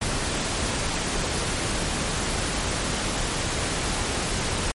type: noise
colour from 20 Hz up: pink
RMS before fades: -26 dBFS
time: 0.01-4.72 s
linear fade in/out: 10 ms
effects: MP3 48 kbps